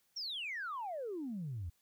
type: exponential sweep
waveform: sine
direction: down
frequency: 5720 to 78.2 Hz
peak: -37 dBFS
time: 0.16-1.7 s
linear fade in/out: 10 ms
effects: tanh soft clip ceiling -34 dBFS + white hiss -75 dBFS RMS until 1.81 s